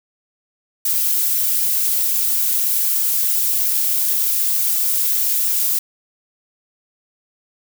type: noise with flanger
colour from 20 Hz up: violet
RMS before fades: -18 dBFS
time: 0.85-5.79 s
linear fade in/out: 5 ms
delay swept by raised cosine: 1.3 to 5.8 ms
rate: 3.2 Hz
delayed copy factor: +1
effects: none